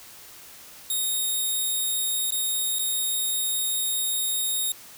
5% pulse tone with dropouts, 3719 Hz, A#7, 5 cents flat, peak -16 dBFS, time 0.9-4.72 s, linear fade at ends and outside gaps 2 ms, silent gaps 2.307-2.321 / 2.787-2.792 s, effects white hiss -46 dBFS RMS until 4.97 s

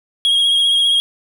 triangle tone with vibrato, 3278 Hz, G#7, 23 cents flat, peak -10 dBFS, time 0.25-1 s, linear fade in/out 0 ms, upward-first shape sine, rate 15 Hz, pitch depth 28 cents each way, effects none

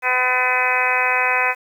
harmonic tone, 252.6 Hz, B3, 39 cents sharp, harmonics 2 / 3 / 4 / 5 / 6 / 7 / 8 / 9 / 10, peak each -28 / -25 / -23 / -29 / -24 / -26 / -23 / -28 / -21 dBFS, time 0.02-1.55 s, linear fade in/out 50 ms, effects 8-bit

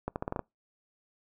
accelerating click train, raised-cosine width 1 ms, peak -18 dBFS, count 7, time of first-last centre 0.08-0.393 s, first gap 79 ms, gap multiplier 0.83, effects noise-tail reverb RT60 0.2 s tail -25 dB re dry

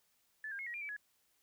sine tone with pitch steps, 1738 / 1605 / 2166 / 1903 / 2394 / 2302 / 1684 Hz, A6 / G6 / C#7 / A#6 / D7 / D7 / G#6, -22 / +40 / -41 / +35 / +33 / -35 / +24 cents, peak -40 dBFS, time 0.44-0.965 s, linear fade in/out 2 ms, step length 75 ms, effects white hiss -75 dBFS RMS until 1.42 s

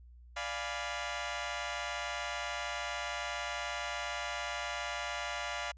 15% pulse chord, D diminished seventh, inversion none, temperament equal, 587.3 / 698.5 / 830.6 / 987.8 Hz, D5 / F5 / Ab5 / Cb6, 0 / 0 / 0 / 0 cents, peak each -35 / -33 / -37 / -36 dBFS, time 0.36-5.72 s, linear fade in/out 10 ms, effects added 60 Hz sine -52 dBFS peak until 5.77 s + resampled to 16000 Hz

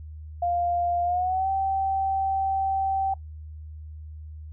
sine tone with pitch glide, 698.5 to 775 Hz, F5 to G5, 0 to -20 cents, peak -22 dBFS, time 0.42-3.14 s, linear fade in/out 5 ms, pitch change +180 cents, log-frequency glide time 1.04-1.49 s, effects noise-tail reverb RT60 0.1 s tail -21 dB re dry + added 77 Hz sine -37 dBFS peak until 4.52 s

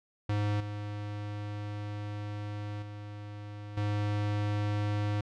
square tone with level steps, 103.83 Hz, G#2, in tune, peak -28 / -36 / -41 / -29 dBFS, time 0.29-5.21 s, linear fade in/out 5 ms, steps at 0.6 / 2.82 / 3.77 s, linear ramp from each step 5 ms, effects low-pass 4000 Hz 12 dB/octave

